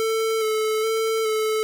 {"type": "tone with vibrato", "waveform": "square", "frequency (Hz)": 440, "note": "A4", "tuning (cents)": 0, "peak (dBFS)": -21, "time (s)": [0, 1.63], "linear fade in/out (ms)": 0, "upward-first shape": "square", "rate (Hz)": 1.2, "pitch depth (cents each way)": 20, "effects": []}